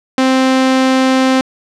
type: tone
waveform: sawtooth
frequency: 261.6 Hz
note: C4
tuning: in tune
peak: -5 dBFS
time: 0.18-1.41 s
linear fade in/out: 2 ms
effects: low-pass 6000 Hz 12 dB/octave